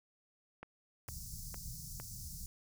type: click train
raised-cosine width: 0.5 ms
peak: -31 dBFS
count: 4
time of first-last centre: 0.63-2 s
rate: 2.19 Hz
type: band-stop noise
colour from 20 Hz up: pink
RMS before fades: -46 dBFS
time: 1.08-2.46 s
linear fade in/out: 0 ms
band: 180 to 5000 Hz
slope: 48 dB/octave
effects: none